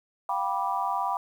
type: chord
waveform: sine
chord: G dominant seventh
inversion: third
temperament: just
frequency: 705.6 / 784 / 980 / 1176 Hz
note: F5 / G5 / B5 / D6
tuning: +18 / 0 / -14 / +2 cents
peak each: -34 / -30 / -29 / -32 dBFS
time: 0.29-1.17 s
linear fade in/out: 2 ms
effects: 9-bit